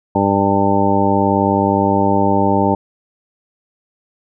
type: harmonic tone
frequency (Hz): 99.3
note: G2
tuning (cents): +23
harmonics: 1 / 2 / 3 / 4 / 5 / 6 / 8 / 9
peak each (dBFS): -22 / -18 / -19 / -21 / -23 / -21 / -20 / -18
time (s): 0.15-2.75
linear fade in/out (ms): 5
effects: none